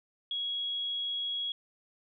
sine tone, 3322 Hz, G#7, in tune, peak -31 dBFS, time 0.31-1.52 s, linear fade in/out 2 ms, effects none

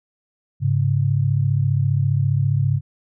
sine tone pair together, 103.68 / 138.59 Hz, G#2 / C#3, -2 / 0 cents, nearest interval perfect fourth, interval 502 cents, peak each -19 / -18 dBFS, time 0.6-2.81 s, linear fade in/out 50 ms, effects none

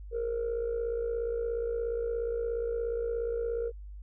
sine tone with amplitude modulation, 466.2 Hz, A#4, in tune, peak -25 dBFS, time 0.11-3.72 s, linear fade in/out 50 ms, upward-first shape sine, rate 57 Hz, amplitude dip 65%, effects tanh soft clip ceiling -25 dBFS + added 50 Hz sine -41 dBFS peak until 4.02 s

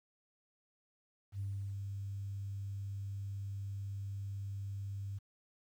sine tone with ADSR envelope, 99 Hz, G2, 18 cents sharp, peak -35 dBFS, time 1.32-5.19 s, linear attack 76 ms, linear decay 340 ms, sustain -3 dB, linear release 15 ms, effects tanh soft clip ceiling -31 dBFS + 11-bit

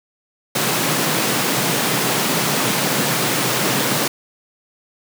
pink high-pass noise, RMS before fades -19 dBFS, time 0.55-4.08 s, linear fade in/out 5 ms, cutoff 120 Hz, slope 96 dB/octave, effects none

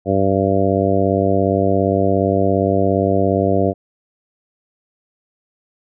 harmonic tone, 97.3 Hz, G2, 12 cents flat, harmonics 1 / 2 / 3 / 4 / 5 / 6 / 7, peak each -21 / -21 / -21 / -21 / -21 / -21 / -21 dBFS, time 0.05-3.74 s, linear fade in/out 50 ms, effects none

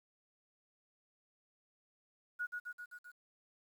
sine tone with echo, 1454 Hz, F#6, 31 cents flat, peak -35 dBFS, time 2.39-2.47 s, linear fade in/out 20 ms, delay 130 ms, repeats 5, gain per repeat -3 dB, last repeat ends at 3.12 s, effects 11-bit

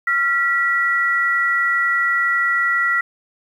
sine tone pair together, 1377.1 / 1945 Hz, F6 / B6, -25 / -27 cents, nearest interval tritone, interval 598 cents, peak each -19 / -17 dBFS, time 0.07-3.01 s, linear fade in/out 5 ms, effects 8-bit

